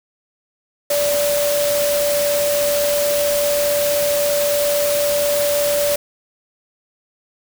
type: tone in noise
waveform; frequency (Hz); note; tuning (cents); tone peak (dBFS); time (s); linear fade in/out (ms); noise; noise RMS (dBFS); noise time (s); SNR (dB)
sine; 580; D5; -22; -16; 0.9-5.96; 5; white; -23; 0.9-5.96; +4
effects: none